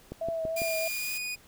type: click train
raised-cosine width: 2 ms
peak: -23 dBFS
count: 4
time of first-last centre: 0.12-0.618 s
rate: 6.02 Hz
type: tone with vibrato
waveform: sine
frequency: 654 Hz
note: E5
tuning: 14 cents flat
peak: -29 dBFS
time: 0.21-0.88 s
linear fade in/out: 5 ms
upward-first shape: triangle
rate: 3.1 Hz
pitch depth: 38 cents each way
type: tone with pitch glide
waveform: sawtooth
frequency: 2414 to 2470 Hz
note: D7 to D#7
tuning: +47 to -13 cents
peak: -29 dBFS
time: 0.56-1.36 s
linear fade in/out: 20 ms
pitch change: +40 cents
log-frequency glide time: 0.82-1.13 s
type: noise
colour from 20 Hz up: blue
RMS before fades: -38 dBFS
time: 0.56-1.18 s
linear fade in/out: 5 ms
effects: pink hiss -57 dBFS RMS until 1.47 s